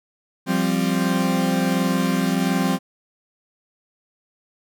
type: chord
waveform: 40% pulse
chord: F suspended second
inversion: none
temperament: equal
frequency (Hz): 174.61 / 196 / 261.6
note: F3 / G3 / C4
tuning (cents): 0 / 0 / 0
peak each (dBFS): -22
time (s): 0.46-2.79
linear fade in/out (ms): 50
effects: none